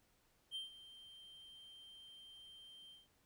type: tone with ADSR envelope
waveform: triangle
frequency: 3144 Hz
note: G7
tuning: 4 cents sharp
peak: -39 dBFS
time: 0.51-3.08 s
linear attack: 43 ms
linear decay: 140 ms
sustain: -15 dB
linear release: 170 ms
effects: pink hiss -75 dBFS RMS until 3.25 s